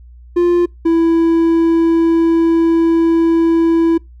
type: tone pair in turn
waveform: triangle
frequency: 349.2 / 331 Hz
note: F4 / E4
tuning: 0 / +7 cents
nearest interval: minor second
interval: 93 cents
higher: first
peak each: -7 dBFS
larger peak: neither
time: 0.36-0.66 / 0.85-3.98 s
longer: second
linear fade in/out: 10 ms
effects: noise-tail reverb RT60 0.2 s tail -26 dB re dry + added 60 Hz sine -36 dBFS peak until 4.2 s